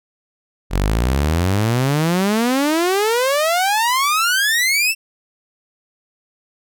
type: exponential sweep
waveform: sawtooth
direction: up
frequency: 43.75 to 2723 Hz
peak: -11 dBFS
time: 0.7-4.95 s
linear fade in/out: 50 ms
effects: none